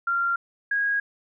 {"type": "tone pair in turn", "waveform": "sine", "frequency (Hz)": [1384, 1643.5], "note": ["F6", "G#6"], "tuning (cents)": [-16, -19], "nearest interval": "minor third", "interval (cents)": 297, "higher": "second", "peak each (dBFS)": -21, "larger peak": "neither", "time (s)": [[0.07, 0.36], [0.71, 1]], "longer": "neither", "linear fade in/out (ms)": 5, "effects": []}